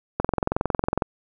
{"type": "click train", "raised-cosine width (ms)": 1, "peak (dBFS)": -7, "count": 19, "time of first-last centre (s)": [0.2, 1.022], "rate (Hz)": 21.9, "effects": []}